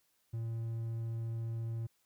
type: tone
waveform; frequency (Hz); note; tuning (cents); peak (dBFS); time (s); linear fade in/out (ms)
triangle; 114.3; A#2; -34; -33; 0.33-1.87; 10
effects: white hiss -75 dBFS RMS until 2.05 s